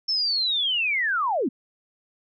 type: linear sweep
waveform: sine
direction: down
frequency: 5370 to 204.6 Hz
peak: -21 dBFS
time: 0.08-1.49 s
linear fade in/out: 10 ms
effects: none